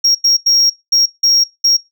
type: tone bursts at uneven times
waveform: sine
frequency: 5588 Hz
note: F8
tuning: in tune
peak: -5 dBFS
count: 6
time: 0.04-0.15 / 0.24-0.37 / 0.46-0.7 / 0.92-1.06 / 1.23-1.44 / 1.64-1.77 s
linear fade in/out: 10 ms
effects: noise-tail reverb RT60 0.2 s tail -22 dB re dry + tanh soft clip ceiling -7 dBFS